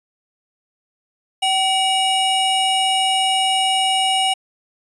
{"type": "tone pair together", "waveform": "square", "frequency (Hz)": [763.1, 2881], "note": ["G5", "F#7"], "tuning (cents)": [-47, -47], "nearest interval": "octave + major seventh", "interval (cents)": 2300, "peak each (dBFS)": -19, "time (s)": [1.42, 4.34], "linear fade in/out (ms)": 10, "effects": ["resampled to 24000 Hz"]}